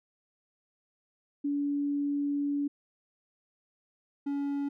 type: tone pair in turn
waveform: sine / triangle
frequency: 286.2 / 282.6 Hz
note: D4 / C#4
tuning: -45 / +34 cents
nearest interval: unison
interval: 21 cents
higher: first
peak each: -27 dBFS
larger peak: neither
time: 1.44-2.68 / 4.26-4.69 s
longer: first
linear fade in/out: 10 ms
effects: none